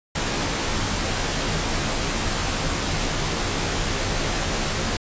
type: noise with comb filter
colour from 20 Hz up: pink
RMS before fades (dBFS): -24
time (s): 0.15-4.97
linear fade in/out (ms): 5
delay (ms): 16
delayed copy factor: -0.6
effects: resampled to 16000 Hz